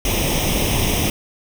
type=noise with comb filter; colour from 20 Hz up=pink; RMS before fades=-19 dBFS; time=0.05-1.1 s; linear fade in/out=2 ms; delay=0.34 ms; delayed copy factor=+0.75; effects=none